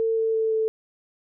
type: tone with pitch steps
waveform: sine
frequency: 450 / 446.9 / 443.8 / 440.7 Hz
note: A4 / A4 / A4 / A4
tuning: +39 / +27 / +15 / +3 cents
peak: -20 dBFS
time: 0-0.68 s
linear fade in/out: 0 ms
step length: 170 ms
effects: none